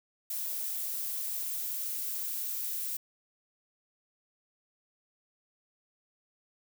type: noise with high-pass filter sweep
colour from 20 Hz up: violet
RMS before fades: -35 dBFS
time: 0.3-2.97 s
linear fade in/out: 5 ms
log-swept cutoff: 660 to 340 Hz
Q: 8.2
effects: none